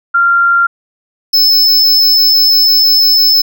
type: tone pair in turn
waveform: sine / square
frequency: 1386 / 5249 Hz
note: F6 / E8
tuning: -14 / -8 cents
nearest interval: octave + major seventh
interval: 2306 cents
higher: second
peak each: -6 dBFS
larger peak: neither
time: 0.14-0.67 / 1.33-3.42 s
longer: second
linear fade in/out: 10 ms
effects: none